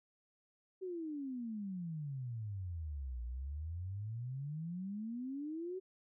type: exponential two-way sweep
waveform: sine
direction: down then up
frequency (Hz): 383.1 to 58.27 to 383.1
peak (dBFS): -39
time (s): 0.81-5.8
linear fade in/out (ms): 20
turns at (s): 3.23
effects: none